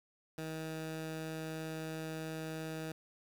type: tone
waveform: 15% pulse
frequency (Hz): 159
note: D#3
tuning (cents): +38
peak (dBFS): -33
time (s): 0.38-2.92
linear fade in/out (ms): 2
effects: 10-bit